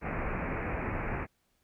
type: low-pass noise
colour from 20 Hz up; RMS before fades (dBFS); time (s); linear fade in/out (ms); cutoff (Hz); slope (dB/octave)
pink; -34; 0.01-1.27; 50; 2500; 96
effects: pink hiss -74 dBFS RMS until 1.63 s